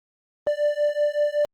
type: beating tone pair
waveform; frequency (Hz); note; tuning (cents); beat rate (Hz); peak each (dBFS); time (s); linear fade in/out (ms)
triangle; 587.3 / 592.6; D5 / D5; 0 / +15; 5.3; -21; 0.47-1.45; 0
effects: Opus 24 kbps